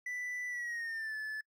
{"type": "tone with pitch glide", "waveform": "triangle", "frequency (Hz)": [1981, 1734.6], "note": ["B6", "A6"], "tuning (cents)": [5, -25], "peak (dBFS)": -35, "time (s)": [0.06, 1.41], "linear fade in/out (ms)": 5, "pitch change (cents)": -230, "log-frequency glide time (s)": [0.48, 1.16], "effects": ["noise-tail reverb RT60 0.1 s tail -25 dB re dry"]}